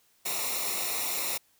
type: noise with comb filter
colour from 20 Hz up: white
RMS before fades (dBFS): -31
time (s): 0.25-1.38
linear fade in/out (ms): 10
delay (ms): 0.63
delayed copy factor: -0.75
effects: white hiss -66 dBFS RMS until 1.59 s